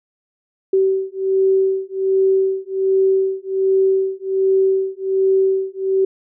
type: beating tone pair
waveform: sine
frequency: 383 / 384.3 Hz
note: G4 / G4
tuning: -40 / -34 cents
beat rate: 1.3 Hz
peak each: -17 dBFS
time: 0.73-6.05 s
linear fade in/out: 5 ms
effects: none